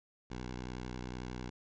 10% pulse tone with vibrato, 62.1 Hz, B1, 10 cents sharp, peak -32 dBFS, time 0.3-1.5 s, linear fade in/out 10 ms, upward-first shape sine, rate 11 Hz, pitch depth 44 cents each way, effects resampled to 16000 Hz

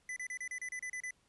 square tone bursts, 2002 Hz, B6, 23 cents sharp, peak -39 dBFS, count 10, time 0.09-1.108 s, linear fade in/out 2 ms, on 73 ms, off 32 ms, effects pink hiss -72 dBFS RMS until 1.28 s + resampled to 24000 Hz

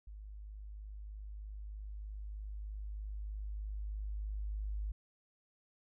sine tone with level ramp, 51.6 Hz, G#1, 10 cents flat, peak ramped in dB -46 to -35 dBFS, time 0.07-4.92 s, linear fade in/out 5 ms, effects none

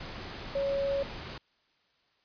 sine tone in noise, 555 Hz, C#5, 2 cents sharp, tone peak -27 dBFS, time 0.55-1.03 s, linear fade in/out 5 ms, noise pink, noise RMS -41 dBFS, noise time 0-1.38 s, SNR +11 dB, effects white hiss -70 dBFS RMS until 2.24 s + resampled to 11025 Hz

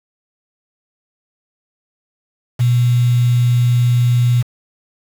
sine tone with quantisation, 121.9 Hz, B2, 22 cents flat, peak -10 dBFS, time 2.59-4.43 s, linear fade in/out 20 ms, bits 5, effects none

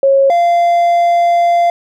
sine / triangle tone pair in turn, 546 / 690.9 Hz, C#5 / F5, -26 / -19 cents, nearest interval major third, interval 407 cents, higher second, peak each -6 dBFS, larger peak neither, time 0.03-0.3 / 0.3-1.7 s, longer second, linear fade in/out 2 ms, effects none

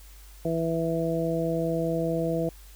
harmonic tone, 164.81 Hz, E3, in tune, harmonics 1 / 2 / 3 / 4, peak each -29 / -30 / -29 / -31 dBFS, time 0.45-2.49 s, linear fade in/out 2 ms, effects added 50 Hz sine -46 dBFS peak until 2.75 s + white hiss -54 dBFS RMS until 2.75 s

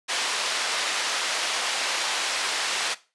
white band-pass noise, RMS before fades -27 dBFS, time 0.08-2.95 s, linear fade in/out 20 ms, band 560 to 4800 Hz, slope 12 dB/octave, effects noise-tail reverb RT60 0.3 s tail -17 dB re dry + resampled to 24000 Hz

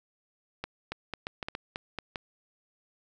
clicks, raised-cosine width 0.3 ms, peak -18 dBFS, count 10, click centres 0.64 / 0.92 / 1.137 / 1.269 / 1.428 / 1.485 / 1.551 / 1.759 / 1.987 / 2.158 s, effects none

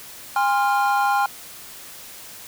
triangle chord, F minor, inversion first, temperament equal with one note detuned, 812.1 / 1046.5 / 1396.9 Hz, Ab5 / C6 / F6, -39 / 0 / 0 cents, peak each -17 / -22 / -22 dBFS, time 0.36-1.26 s, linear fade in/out 2 ms, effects white hiss -40 dBFS RMS until 2.47 s

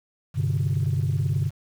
sine chord, G suspended fourth, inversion none, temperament equal with one note detuned, 98 / 128.34 / 146.83 Hz, G2 / C3 / D3, 0 / -33 / 0 cents, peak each -24 dBFS, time 0.34-1.51 s, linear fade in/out 50 ms, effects tanh soft clip ceiling -16 dBFS + 8-bit

